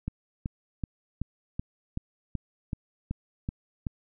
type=click train; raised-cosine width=5 ms; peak=-18 dBFS; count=11; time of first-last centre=0.08-3.868 s; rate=2.64 Hz; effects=none

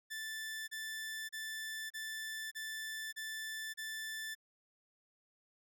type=tone bursts; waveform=sawtooth; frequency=1760 Hz; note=A6; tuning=in tune; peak=-37 dBFS; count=7; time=0.1-4.352 s; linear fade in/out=20 ms; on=580 ms; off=32 ms; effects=none

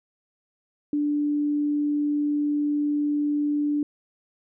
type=tone; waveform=sine; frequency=293.6 Hz; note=D4; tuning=in tune; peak=-21 dBFS; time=0.93-3.83 s; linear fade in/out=2 ms; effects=none

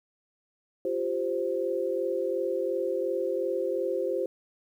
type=chord; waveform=sine; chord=F suspended second; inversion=none; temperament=equal; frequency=349.2 / 392 / 523.3 Hz; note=F4 / G4 / C5; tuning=0 / 0 / 0 cents; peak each=-32 / -31 / -29 dBFS; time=0.85-4.26 s; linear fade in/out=2 ms; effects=10-bit

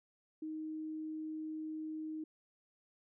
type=tone; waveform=sine; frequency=312.6 Hz; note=D#4; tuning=8 cents sharp; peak=-39 dBFS; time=0.42-2.24 s; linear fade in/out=5 ms; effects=none

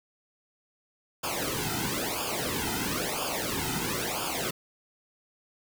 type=noise with flanger; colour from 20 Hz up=pink; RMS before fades=-31 dBFS; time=1.23-4.51 s; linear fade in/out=10 ms; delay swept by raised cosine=0.5 to 1.8 ms; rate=1 Hz; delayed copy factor=-0.95; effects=none

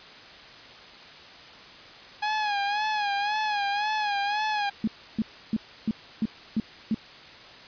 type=tone with vibrato; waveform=sawtooth; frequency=830.6 Hz; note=G#5; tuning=in tune; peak=-21 dBFS; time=2.22-4.7 s; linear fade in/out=10 ms; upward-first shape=sine; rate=1.9 Hz; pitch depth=65 cents each way
type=tone bursts; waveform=sine; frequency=220 Hz; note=A3; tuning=in tune; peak=-21 dBFS; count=7; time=4.84-6.945 s; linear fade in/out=2 ms; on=35 ms; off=310 ms
effects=white hiss -46 dBFS RMS until 7.67 s + resampled to 11025 Hz

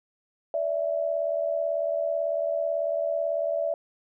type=tone pair together; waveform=sine; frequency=581.2 / 659.3 Hz; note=D5 / E5; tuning=-18 / 0 cents; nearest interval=major second; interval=218 cents; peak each=-27 dBFS; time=0.54-3.74 s; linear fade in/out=2 ms; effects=none

